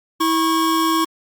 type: tone pair together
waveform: square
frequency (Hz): 325.2 / 1094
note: E4 / C#6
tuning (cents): -23 / -23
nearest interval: octave + major sixth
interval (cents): 2100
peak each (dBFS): -19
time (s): 0.2-1.05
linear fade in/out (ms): 10
effects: Opus 48 kbps